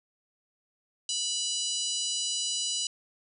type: harmonic tone with a mistuned harmonic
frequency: 980 Hz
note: B5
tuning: 14 cents flat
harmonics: 3 / 4 / 5 / 6 / 7 / 8 / 9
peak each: -34 / -35 / -36 / -37 / -37 / -38 / -39 dBFS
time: 1.09-2.87 s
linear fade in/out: 2 ms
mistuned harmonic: 4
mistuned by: +29 cents
effects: none